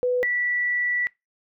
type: tone pair in turn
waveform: sine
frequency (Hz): 496.7 / 1957.2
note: B4 / B6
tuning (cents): +10 / -16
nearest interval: 2 octaves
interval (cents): 2374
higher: second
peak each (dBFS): -19 / -21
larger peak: first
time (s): 0.03-0.23 / 0.23-1.07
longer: second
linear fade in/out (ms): 0
effects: noise-tail reverb RT60 0.2 s tail -22 dB re dry